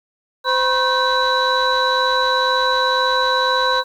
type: tone cluster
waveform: sine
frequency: 516 / 974 / 1076 / 1540 / 3942 Hz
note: C5 / B5 / C6 / G6 / B7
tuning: -24 / -24 / +48 / -31 / -4 cents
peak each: -20 dBFS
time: 0.44-3.84 s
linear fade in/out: 50 ms
effects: tanh soft clip ceiling -8 dBFS + 8-bit